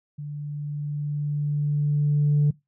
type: tone with level ramp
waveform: sine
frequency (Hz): 146.83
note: D3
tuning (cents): 0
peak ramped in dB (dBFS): -31 to -14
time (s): 0.18-2.51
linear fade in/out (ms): 10
effects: noise-tail reverb RT60 0.2 s tail -22 dB re dry + tanh soft clip ceiling -14 dBFS